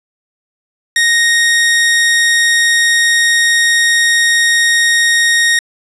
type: tone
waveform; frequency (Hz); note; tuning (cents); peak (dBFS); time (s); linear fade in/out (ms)
sawtooth; 1864.7; A#6; 0; -5; 0.96-5.59; 2
effects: resampled to 24000 Hz + 7-bit